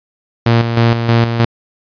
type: tone with tremolo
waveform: sawtooth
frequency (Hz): 116.4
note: A#2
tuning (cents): -2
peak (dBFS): -4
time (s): 0.46-1.45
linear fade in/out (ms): 5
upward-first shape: square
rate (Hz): 3.2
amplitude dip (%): 55
effects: resampled to 11025 Hz